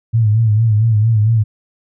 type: tone with vibrato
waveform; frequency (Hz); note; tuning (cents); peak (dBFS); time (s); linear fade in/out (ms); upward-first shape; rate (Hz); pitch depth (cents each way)
sine; 110; A2; 0; -9; 0.13-1.44; 20; sine; 4.4; 85
effects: none